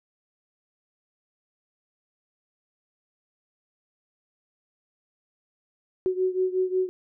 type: beating tone pair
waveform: sine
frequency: 369.9 / 375.4 Hz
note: F#4 / F#4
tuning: 0 / +25 cents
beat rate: 5.5 Hz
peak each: -24 / -27 dBFS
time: 6.06-6.89 s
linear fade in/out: 0 ms
effects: none